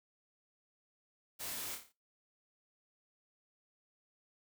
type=noise with echo; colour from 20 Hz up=white; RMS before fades=-43 dBFS; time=1.39-1.76 s; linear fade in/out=20 ms; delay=28 ms; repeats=6; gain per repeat=-5 dB; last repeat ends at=1.928 s; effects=noise-tail reverb RT60 0.3 s tail -23 dB re dry